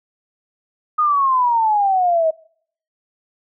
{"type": "exponential sweep", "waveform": "sine", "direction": "down", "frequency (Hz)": [1247, 628], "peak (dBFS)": -13, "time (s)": [0.98, 2.31], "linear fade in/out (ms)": 10, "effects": ["noise-tail reverb RT60 0.6 s tail -24 dB re dry"]}